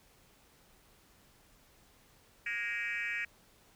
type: tone with frequency modulation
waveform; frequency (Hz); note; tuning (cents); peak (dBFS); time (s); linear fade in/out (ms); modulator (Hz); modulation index
sine; 2093; C7; 0; -32; 2.46-3.25; 5; 221; 2.1
effects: tanh soft clip ceiling -29 dBFS + pink hiss -64 dBFS RMS until 3.75 s